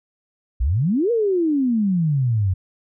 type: exponential two-way sweep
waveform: sine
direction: up then down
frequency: 53.7 to 485.7 to 89.5 Hz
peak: -16 dBFS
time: 0.6-2.54 s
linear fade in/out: 10 ms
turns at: 1.11 s
effects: none